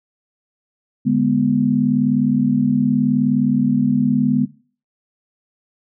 sine chord, G# diminished, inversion second, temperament equal, 146.83 / 207.7 / 246.9 Hz, D3 / G#3 / B3, 0 / 0 / 0 cents, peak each -21 / -18 / -16 dBFS, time 1.05-4.46 s, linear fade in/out 20 ms, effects noise-tail reverb RT60 0.4 s tail -18 dB re dry

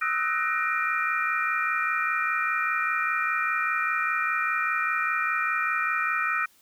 sine tone cluster, 1265 / 1330 / 1494 / 1868 / 2389 Hz, D#6 / E6 / F#6 / A#6 / D7, +28 / +15 / +16 / +3 / +29 cents, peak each -30 dBFS, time 0.01-6.46 s, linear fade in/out 10 ms, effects white hiss -60 dBFS RMS until 6.61 s

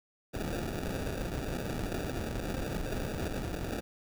pink noise with sample-and-hold, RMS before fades -35 dBFS, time 0.33-3.81 s, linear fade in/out 20 ms, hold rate 1050 Hz, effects none

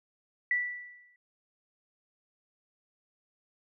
sine tone with exponential decay, 1963 Hz, B6, 11 cents flat, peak -23 dBFS, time 0.51-1.16 s, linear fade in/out 2 ms, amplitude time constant 140 ms, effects none

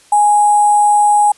sine tone with sample-and-hold, 831 Hz, G#5, 1 cent sharp, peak -7 dBFS, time 0.12-1.32 s, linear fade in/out 5 ms, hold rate 8820 Hz, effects white hiss -47 dBFS RMS until 1.37 s + resampled to 24000 Hz

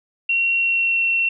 sine tone with pitch glide, 2737 to 2717 Hz, F7 to F7, -36 to -48 cents, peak -16 dBFS, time 0.29-1.29 s, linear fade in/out 5 ms, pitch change -12 cents, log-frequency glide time 0.56-1.03 s, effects none

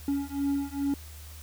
triangle beating tone pair, 279.3 / 281.7 Hz, C#4 / C#4, +13 / +28 cents, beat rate 2.4 Hz, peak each -28 dBFS, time 0.08-0.94 s, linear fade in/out 2 ms, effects added 76 Hz sine -43 dBFS peak until 1.42 s + white hiss -50 dBFS RMS until 1.42 s

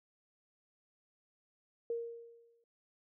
sine tone with exponential decay, 466.2 Hz, A#4, in tune, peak -32 dBFS, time 1.9-2.64 s, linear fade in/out 2 ms, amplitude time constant 160 ms, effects none

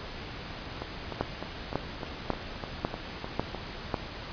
two click trains, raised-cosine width 1 ms, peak -20 / -12 dBFS, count 10 / 6, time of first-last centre 0.82-3.547 / 1.21-3.942 s, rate 3.3 / 1.83 Hz, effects pink hiss -40 dBFS RMS until 4.32 s + resampled to 11025 Hz

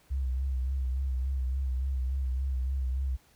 sine tone with vibrato, 65.41 Hz, C2, in tune, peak -27 dBFS, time 0.1-3.17 s, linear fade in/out 20 ms, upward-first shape sine, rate 3.5 Hz, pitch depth 58 cents each way, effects pink hiss -63 dBFS RMS until 3.35 s

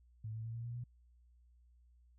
sine tone with pitch steps, 109.1 / 111.46 / 113.86 / 116.32 / 118.84 / 121.4 Hz, A2 / A2 / A#2 / A#2 / A#2 / B2, -14 / +23 / -40 / -3 / +34 / -29 cents, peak -40 dBFS, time 0.24-0.84 s, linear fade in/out 5 ms, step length 100 ms, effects added 60 Hz sine -63 dBFS peak until 2.18 s

